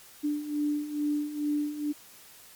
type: beating tone pair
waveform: sine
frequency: 293.7 / 296 Hz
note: D4 / D4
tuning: 0 / +14 cents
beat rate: 2.3 Hz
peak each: -33 / -28 dBFS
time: 0.23-1.93 s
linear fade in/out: 20 ms
effects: white hiss -52 dBFS RMS until 2.55 s + MP3 96 kbps